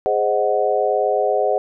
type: chord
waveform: sine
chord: Ab dominant seventh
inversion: none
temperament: equal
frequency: 415.3 / 523.3 / 622.3 / 740 Hz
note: Ab4 / C5 / Eb5 / Gb5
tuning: 0 / 0 / 0 / 0 cents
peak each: -21 dBFS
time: 0.06-1.58 s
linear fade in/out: 0 ms
effects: none

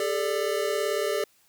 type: chord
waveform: square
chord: G suspended second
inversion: none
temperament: equal with one note detuned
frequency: 401.9 / 440 / 587.3 Hz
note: G4 / A4 / D5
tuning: +43 / 0 / 0 cents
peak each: -30 dBFS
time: 0-1.24 s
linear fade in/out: 2 ms
effects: white hiss -63 dBFS RMS until 1.48 s

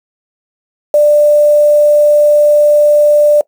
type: tone with quantisation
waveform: sine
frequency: 592 Hz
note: D5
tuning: 14 cents sharp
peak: -4 dBFS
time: 0.94-3.41 s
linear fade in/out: 2 ms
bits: 5
effects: noise-tail reverb RT60 0.1 s tail -21 dB re dry

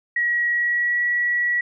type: tone with pitch glide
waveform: sine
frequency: 1912 to 1933.1 Hz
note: A#6 to B6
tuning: +43 to -38 cents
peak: -18 dBFS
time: 0.16-1.61 s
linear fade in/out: 5 ms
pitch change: +19 cents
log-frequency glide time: 0.5-1.03 s
effects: none

